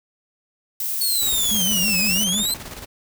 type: noise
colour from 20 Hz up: violet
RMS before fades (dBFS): -25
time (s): 0.8-2.24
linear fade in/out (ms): 2
type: exponential two-way sweep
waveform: 20% pulse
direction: down then up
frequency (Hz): 4435 to 2489 to 4154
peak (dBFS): -14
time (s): 1.01-2.54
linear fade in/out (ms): 2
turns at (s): 2.04
type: noise with tremolo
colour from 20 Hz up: pink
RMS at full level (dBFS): -34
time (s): 1.21-2.86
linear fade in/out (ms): 20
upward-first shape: square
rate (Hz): 18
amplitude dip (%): 50
type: tone with vibrato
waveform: triangle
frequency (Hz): 196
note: G3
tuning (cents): 0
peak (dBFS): -23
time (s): 1.51-2.43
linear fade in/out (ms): 5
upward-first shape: sine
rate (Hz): 6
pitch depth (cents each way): 180
effects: none